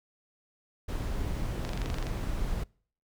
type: noise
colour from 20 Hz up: brown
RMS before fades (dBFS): -32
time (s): 0.88-2.64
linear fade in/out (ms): 10
type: click train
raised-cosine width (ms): 0.2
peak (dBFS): -21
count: 11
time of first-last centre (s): 1.65-2.068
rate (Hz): 23.9
effects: noise-tail reverb RT60 0.5 s tail -26 dB re dry